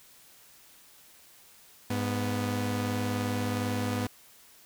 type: tone pair together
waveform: sawtooth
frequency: 102.65 / 246.9 Hz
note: G#2 / B3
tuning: -20 / 0 cents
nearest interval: octave + minor third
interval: 1520 cents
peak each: -27 dBFS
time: 1.9-4.07 s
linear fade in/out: 5 ms
effects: white hiss -56 dBFS RMS until 4.65 s